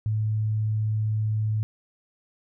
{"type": "tone", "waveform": "sine", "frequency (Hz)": 108.1, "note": "A2", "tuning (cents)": -30, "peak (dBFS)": -22, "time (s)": [0.06, 1.63], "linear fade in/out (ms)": 0, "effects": []}